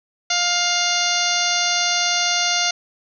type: harmonic tone with a mistuned harmonic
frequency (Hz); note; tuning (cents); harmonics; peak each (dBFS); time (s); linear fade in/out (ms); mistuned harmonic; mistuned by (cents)
704; F5; +14; 1 / 2 / 3 / 4 / 5 / 6 / 7 / 8 / 9; -26 / -26 / -26 / -26 / -26 / -26 / -26 / -26 / -26; 0.3-2.71; 5; 7; -54
effects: none